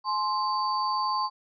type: tone cluster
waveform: sine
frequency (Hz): 850 / 1050 / 4584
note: G#5 / C6 / D8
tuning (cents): +40 / +6 / -43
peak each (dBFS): -31 / -26 / -34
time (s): 0.04-1.3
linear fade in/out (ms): 50
effects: none